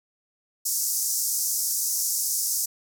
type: band-pass noise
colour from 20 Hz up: pink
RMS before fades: -26 dBFS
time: 0.65-2.66 s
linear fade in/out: 10 ms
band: 5400 to 16000 Hz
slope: 48 dB/octave
effects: none